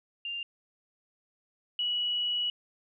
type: tone pair in turn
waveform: sine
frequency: 2794 / 2930 Hz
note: F7 / F#7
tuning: 0 / -18 cents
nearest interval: minor second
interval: 82 cents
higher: second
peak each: -33 / -27 dBFS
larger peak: second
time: 0.25-0.43 / 1.79-2.5 s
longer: second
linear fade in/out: 2 ms
effects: none